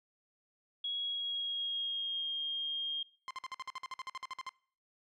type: tone with pitch glide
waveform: sine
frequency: 3322 to 3226 Hz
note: G#7 to G7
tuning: 0 to +49 cents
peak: -33 dBFS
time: 0.84-3.03 s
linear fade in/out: 5 ms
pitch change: -51 cents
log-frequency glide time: 0.97-2.32 s
type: tone bursts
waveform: sawtooth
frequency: 1046.5 Hz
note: C6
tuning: in tune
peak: -35 dBFS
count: 16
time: 3.28-4.492 s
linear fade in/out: 0 ms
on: 27 ms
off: 52 ms
effects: noise-tail reverb RT60 0.5 s tail -23 dB re dry + low-pass 5000 Hz 12 dB/octave